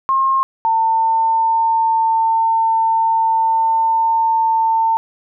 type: tone pair in turn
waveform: sine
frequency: 1070 / 899.8 Hz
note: C6 / A5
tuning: +38 / +39 cents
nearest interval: minor third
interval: 299 cents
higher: first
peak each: -12 dBFS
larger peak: neither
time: 0.09-0.43 / 0.65-4.97 s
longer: second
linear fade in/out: 0 ms
effects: none